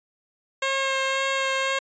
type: tone with vibrato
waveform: 10% pulse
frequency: 537 Hz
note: C5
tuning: 45 cents sharp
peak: -14 dBFS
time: 0.62-1.79 s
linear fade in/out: 5 ms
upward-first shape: sine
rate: 1.9 Hz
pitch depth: 11 cents each way
effects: resampled to 16000 Hz